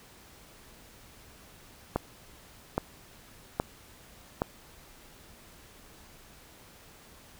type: click train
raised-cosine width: 1 ms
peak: -12 dBFS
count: 4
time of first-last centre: 1.96-4.419 s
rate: 1.22 Hz
effects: pink hiss -54 dBFS RMS until 7.39 s